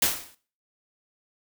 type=noise with exponential decay; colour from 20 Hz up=white; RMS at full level=-18 dBFS; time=0.02-0.35 s; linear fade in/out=5 ms; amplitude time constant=70 ms; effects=noise-tail reverb RT60 0.4 s tail -17 dB re dry